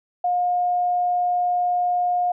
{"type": "tone", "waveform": "sine", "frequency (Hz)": 714, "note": "F5", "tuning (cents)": 38, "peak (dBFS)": -18, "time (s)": [0.24, 2.32], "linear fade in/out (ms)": 5, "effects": []}